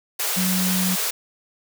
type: high-pass noise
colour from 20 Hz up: white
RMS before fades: -24 dBFS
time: 0.19-1.11 s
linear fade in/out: 10 ms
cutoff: 350 Hz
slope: 48 dB/octave
type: tone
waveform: sine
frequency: 185 Hz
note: F#3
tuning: in tune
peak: -21 dBFS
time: 0.36-0.96 s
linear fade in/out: 20 ms
effects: none